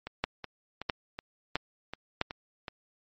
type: two click trains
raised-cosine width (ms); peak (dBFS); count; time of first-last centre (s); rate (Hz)
0.3; -21 / -11; 8 / 4; 0.07-2.682 / 0.24-2.214; 2.68 / 1.52
effects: MP3 32 kbps